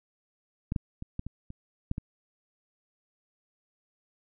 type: clicks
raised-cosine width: 5 ms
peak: -17 / -15 / -25 / -20 / -24 / -29 / -16 / -21 dBFS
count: 8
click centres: 0.721 / 0.762 / 1.024 / 1.194 / 1.266 / 1.504 / 1.914 / 1.981 s
effects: none